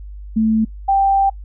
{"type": "tone pair in turn", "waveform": "sine", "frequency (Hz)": [220.3, 785.1], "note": ["A3", "G5"], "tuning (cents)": [2, 2], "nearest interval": "octave + minor seventh", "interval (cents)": 2200, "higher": "second", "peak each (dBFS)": [-12, -11], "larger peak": "second", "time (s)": [[0.36, 0.65], [0.88, 1.3]], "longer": "second", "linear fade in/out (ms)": 10, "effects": ["noise-tail reverb RT60 0.1 s tail -24 dB re dry", "added 50 Hz sine -30 dBFS peak until 1.44 s"]}